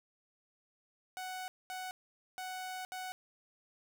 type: tone bursts at uneven times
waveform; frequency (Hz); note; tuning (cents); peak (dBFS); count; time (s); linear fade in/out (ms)
sawtooth; 743; F#5; +7; -36; 4; 1.17-1.48 / 1.7-1.91 / 2.38-2.85 / 2.92-3.12; 0
effects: none